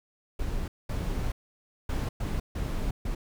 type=noise bursts at uneven times; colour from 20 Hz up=brown; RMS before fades=-30 dBFS; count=6; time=0.39-0.68 / 0.89-1.32 / 1.89-2.09 / 2.2-2.4 / 2.55-2.91 / 3.05-3.15 s; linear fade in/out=5 ms; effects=none